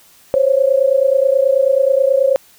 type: tone pair together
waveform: sine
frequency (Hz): 525.1 / 554.4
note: C5 / C#5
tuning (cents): +6 / 0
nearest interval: minor second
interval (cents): 94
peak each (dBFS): -13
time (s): 0.34-2.36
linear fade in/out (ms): 0
effects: white hiss -48 dBFS RMS until 2.58 s